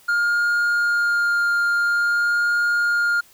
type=tone with vibrato; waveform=triangle; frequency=1411 Hz; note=F6; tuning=17 cents sharp; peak=-15 dBFS; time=0.08-3.21 s; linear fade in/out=10 ms; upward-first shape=sine; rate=0.49 Hz; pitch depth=9 cents each way; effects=white hiss -52 dBFS RMS until 3.33 s